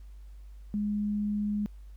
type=tone; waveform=sine; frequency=207.7 Hz; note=G#3; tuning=in tune; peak=-27 dBFS; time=0.74-1.66 s; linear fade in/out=0 ms; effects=added 50 Hz sine -44 dBFS peak until 1.96 s + pink hiss -69 dBFS RMS until 1.96 s